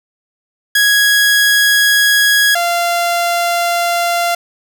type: tone pair in turn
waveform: sawtooth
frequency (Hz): 1661.2 / 691.2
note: G#6 / F5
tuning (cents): 0 / -18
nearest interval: octave + minor third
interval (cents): 1518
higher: first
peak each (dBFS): -5 / -9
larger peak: first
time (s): 0.75-2.55 / 2.55-4.35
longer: neither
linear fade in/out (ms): 5
effects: none